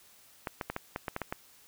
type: clicks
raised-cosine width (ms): 0.5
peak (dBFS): -18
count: 9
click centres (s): 0.472 / 0.612 / 0.7 / 0.764 / 0.961 / 1.082 / 1.164 / 1.217 / 1.325
effects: white hiss -59 dBFS RMS until 1.67 s